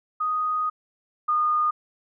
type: tone pair in turn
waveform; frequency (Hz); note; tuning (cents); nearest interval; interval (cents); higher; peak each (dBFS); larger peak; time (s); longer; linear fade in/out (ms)
sine; 1244.5 / 1223.8; D#6 / D#6; 0 / -29; unison; 29; first; -22 / -19; second; 0.2-0.7 / 1.28-1.71; first; 10
effects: none